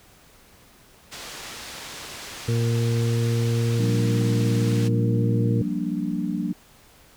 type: low-pass noise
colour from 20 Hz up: white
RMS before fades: -38 dBFS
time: 1.11-4.89 s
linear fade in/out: 20 ms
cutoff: 5700 Hz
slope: 12 dB/octave
type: harmonic tone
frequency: 116.54 Hz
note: A#2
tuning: in tune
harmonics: 1 / 2 / 3 / 4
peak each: -20 / -30 / -34 / -30 dBFS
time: 2.48-5.62 s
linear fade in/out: 5 ms
type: chord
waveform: sine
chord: G minor seventh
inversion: third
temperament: equal with one note detuned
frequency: 176.85 / 196 / 233.1 / 293.7 Hz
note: F3 / G3 / Bb3 / D4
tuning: +22 / 0 / 0 / 0 cents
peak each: -29 dBFS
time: 3.79-6.53 s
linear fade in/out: 5 ms
effects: pink hiss -53 dBFS RMS until 7.16 s